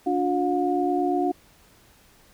sine tone cluster, 289.3 / 358.1 / 718 Hz, D4 / F4 / F5, -26 / +43 / +48 cents, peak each -25 dBFS, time 0.06-1.32 s, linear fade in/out 10 ms, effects pink hiss -56 dBFS RMS until 2.33 s

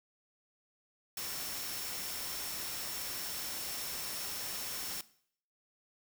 sine tone in noise, 5430 Hz, F8, 50 cents flat, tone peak -46 dBFS, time 1.17-5.01 s, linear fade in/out 2 ms, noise white, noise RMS -40 dBFS, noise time 1.17-5.01 s, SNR -9 dB, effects noise-tail reverb RT60 0.6 s tail -18 dB re dry

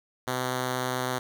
5% pulse tone, 127.3 Hz, C3, 47 cents flat, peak -16 dBFS, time 0.27-1.19 s, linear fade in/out 10 ms, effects none

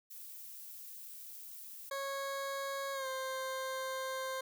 violet noise, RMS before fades -49 dBFS, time 0.1-1.9 s, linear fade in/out 10 ms
20% pulse tone with pitch glide, 550 to 525.2 Hz, C#5 to C5, -14 to +6 cents, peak -32 dBFS, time 1.91-4.41 s, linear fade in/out 5 ms, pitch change -80 cents, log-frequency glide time 2.93-3.07 s
effects none

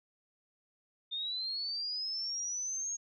sine linear sweep, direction up, 3608 to 6600 Hz, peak -34 dBFS, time 1.11-2.97 s, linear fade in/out 20 ms, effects none

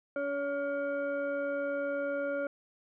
sine tone with frequency modulation, 564 Hz, C#5, 30 cents sharp, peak -30 dBFS, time 0.16-2.47 s, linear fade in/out 2 ms, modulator 848 Hz, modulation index 0.8, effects none

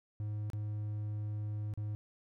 triangle tone with dropouts, 105.4 Hz, G#2, 26 cents sharp, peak -33 dBFS, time 0.2-1.95 s, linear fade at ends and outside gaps 0 ms, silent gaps 0.501-0.533 / 1.738-1.775 s, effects none

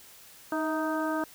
harmonic tone with a mistuned harmonic, 311.4 Hz, D#4, 2 cents sharp, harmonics 1 / 2 / 3 / 4 / 5, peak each -30 / -33 / -35 / -36 / -37 dBFS, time 0.52-1.24 s, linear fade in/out 2 ms, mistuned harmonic 2, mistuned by +45 cents, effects white hiss -52 dBFS RMS until 1.34 s

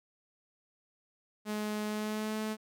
sawtooth tone with pitch glide, 211.6 to 216.4 Hz, G#3 to A3, +33 to -29 cents, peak -29 dBFS, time 1.45-2.57 s, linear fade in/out 50 ms, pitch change +38 cents, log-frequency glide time 1.86-2.35 s, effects none

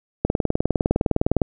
click train, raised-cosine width 2 ms, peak -4 dBFS, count 24, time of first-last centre 0.25-1.418 s, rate 19.7 Hz, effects none

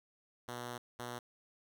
5% pulse tone bursts at uneven times, 121.3 Hz, B2, 31 cents flat, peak -30 dBFS, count 2, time 0.48-0.78 / 0.99-1.19 s, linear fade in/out 5 ms, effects none

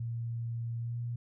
sine tone with pitch glide, 116.54 to 119.06 Hz, A#2 to A#2, 0 to +37 cents, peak -33 dBFS, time 0-1.16 s, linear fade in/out 5 ms, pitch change +37 cents, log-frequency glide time 0.79-0.98 s, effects none

